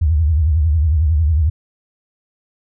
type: tone with vibrato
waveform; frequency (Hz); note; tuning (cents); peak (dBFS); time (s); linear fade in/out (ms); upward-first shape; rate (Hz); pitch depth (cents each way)
sine; 77.8; D#2; 0; -11; 0.01-1.5; 10; triangle; 11; 200
effects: none